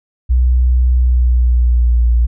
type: tone with pitch glide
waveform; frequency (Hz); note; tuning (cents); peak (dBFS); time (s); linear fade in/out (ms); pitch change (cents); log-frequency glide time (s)
sine; 62.2 to 58.95; B1 to A#1; +13 to +20; -8; 0.29-2.27; 20; -93; 0.96-2.08
effects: none